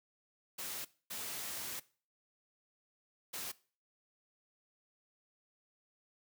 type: noise bursts at uneven times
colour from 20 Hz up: white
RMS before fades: -42 dBFS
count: 3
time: 0.58-0.85 / 1.1-1.8 / 3.33-3.52 s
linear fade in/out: 10 ms
effects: noise-tail reverb RT60 0.4 s tail -20 dB re dry + high-pass 100 Hz 12 dB/octave